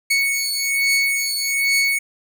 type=beating tone pair; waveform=sawtooth; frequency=2217 / 2218.2 Hz; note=C#7 / C#7; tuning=0 / +1 cents; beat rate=1.2 Hz; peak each=-17 dBFS; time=0.1-1.99 s; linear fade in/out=10 ms; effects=none